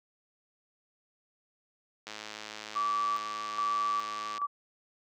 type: click train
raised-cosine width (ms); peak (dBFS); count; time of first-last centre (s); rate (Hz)
0.2; -23; 248; 2.07-4.378; 107
type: tone with tremolo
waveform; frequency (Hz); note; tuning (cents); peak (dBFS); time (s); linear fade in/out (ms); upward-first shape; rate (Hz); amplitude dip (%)
sine; 1155; D6; -29; -27; 2.75-4.47; 20; square; 1.2; 60
effects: high-pass 200 Hz 12 dB/octave